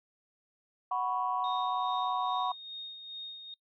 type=chord; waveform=sine; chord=F# suspended fourth; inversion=none; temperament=just; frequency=740 / 986.7 / 1110 Hz; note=F#5 / B5 / C#6; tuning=0 / -2 / +2 cents; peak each=-33 dBFS; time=0.91-2.52 s; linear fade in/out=5 ms
type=tone with tremolo; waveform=sine; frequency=3708 Hz; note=A#7; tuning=10 cents flat; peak=-38 dBFS; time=1.44-3.54 s; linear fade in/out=2 ms; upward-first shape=sine; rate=2.4 Hz; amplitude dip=50%
effects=noise-tail reverb RT60 0.1 s tail -25 dB re dry + tanh soft clip ceiling -18 dBFS